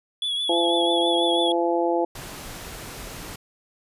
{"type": "tone with vibrato", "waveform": "triangle", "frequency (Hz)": 3389, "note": "G#7", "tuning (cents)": 34, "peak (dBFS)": -22, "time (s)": [0.22, 1.52], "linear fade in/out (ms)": 2, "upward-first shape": "triangle", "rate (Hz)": 6.1, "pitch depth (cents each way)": 49}
{"type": "harmonic tone", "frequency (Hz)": 170.6, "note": "F3", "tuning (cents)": -40, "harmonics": [2, 3, 4, 5], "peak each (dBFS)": [-23, -25, -26, -27], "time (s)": [0.49, 2.05], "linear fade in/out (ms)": 5}
{"type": "noise", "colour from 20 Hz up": "pink", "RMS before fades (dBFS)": -37, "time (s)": [2.15, 3.36], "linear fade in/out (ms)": 5}
{"effects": ["resampled to 32000 Hz"]}